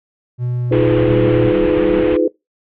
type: tone with pitch glide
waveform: triangle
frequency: 122.9 to 119.26 Hz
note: B2 to A#2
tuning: -8 to +40 cents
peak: -15 dBFS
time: 0.38-1.53 s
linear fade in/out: 50 ms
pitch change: -52 cents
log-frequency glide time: 0.57-1.02 s
type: chord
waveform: sine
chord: F half-diminished seventh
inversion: third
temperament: just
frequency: 314.3 / 349.2 / 419.1 / 502.9 Hz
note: Eb4 / F4 / Ab4 / Cb5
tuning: +18 / 0 / +16 / +31 cents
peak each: -17 / -17 / -18 / -16 dBFS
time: 0.71-2.28 s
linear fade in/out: 5 ms
type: low-pass noise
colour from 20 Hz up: pink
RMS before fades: -25 dBFS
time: 0.72-2.17 s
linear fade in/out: 5 ms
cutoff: 3100 Hz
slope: 48 dB/octave
type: tone bursts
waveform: sine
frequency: 194.9 Hz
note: G3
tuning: 10 cents flat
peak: -25 dBFS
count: 3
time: 1.06-2.03 s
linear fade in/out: 20 ms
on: 250 ms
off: 110 ms
effects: noise-tail reverb RT60 0.2 s tail -22 dB re dry